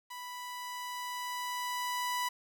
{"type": "tone with level ramp", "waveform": "sawtooth", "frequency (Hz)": 987.8, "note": "B5", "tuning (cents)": 0, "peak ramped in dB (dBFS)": [-38, -27], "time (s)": [0.1, 2.29], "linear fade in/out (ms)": 10, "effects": ["10-bit"]}